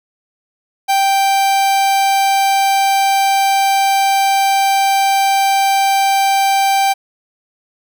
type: tone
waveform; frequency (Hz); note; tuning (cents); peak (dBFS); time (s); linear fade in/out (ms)
45% pulse; 784; G5; 0; -11; 0.88-6.94; 20
effects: none